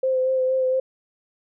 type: tone with vibrato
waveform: sine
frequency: 519 Hz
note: C5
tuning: 14 cents flat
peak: -18 dBFS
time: 0.03-0.8 s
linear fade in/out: 5 ms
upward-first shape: sine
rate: 4.3 Hz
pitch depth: 19 cents each way
effects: none